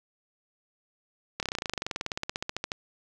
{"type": "slowing click train", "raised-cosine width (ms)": 0.2, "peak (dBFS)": -13, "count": 28, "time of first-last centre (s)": [1.4, 2.718], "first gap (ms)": 28, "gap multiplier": 1.04, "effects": []}